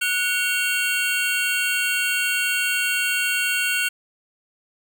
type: tone cluster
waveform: square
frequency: 1470 / 2231 / 2755 / 3167 Hz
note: F#6 / C#7 / F7 / G7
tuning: -12 / +11 / -24 / +17 cents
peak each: -25 / -31 / -24 / -30 dBFS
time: 0.01-3.89 s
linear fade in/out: 10 ms
effects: none